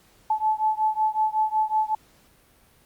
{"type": "beating tone pair", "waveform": "sine", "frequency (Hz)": [864, 869.4], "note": ["A5", "A5"], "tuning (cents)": [-32, -21], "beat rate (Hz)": 5.4, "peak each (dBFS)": [-23, -24], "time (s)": [0.3, 1.95], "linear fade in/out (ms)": 5, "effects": ["pink hiss -58 dBFS RMS until 2.85 s", "Opus 48 kbps"]}